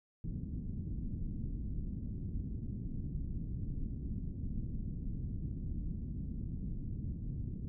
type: low-pass noise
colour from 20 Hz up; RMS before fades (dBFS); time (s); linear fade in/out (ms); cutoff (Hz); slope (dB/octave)
pink; -39; 0.24-7.68; 0; 240; 24
effects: none